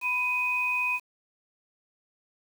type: tone pair together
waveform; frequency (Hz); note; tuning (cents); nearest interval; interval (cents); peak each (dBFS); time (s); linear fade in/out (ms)
sine; 992.9 / 2502; B5 / D#7; +9 / +9; octave + major third; 1600; -32 / -25; 0.01-1; 50
effects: 8-bit